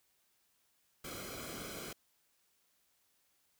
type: noise with comb filter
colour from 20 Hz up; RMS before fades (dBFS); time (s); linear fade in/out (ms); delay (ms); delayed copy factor
pink; -45; 1.04-1.93; 5; 1.1; -0.7
effects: white hiss -75 dBFS RMS until 3.59 s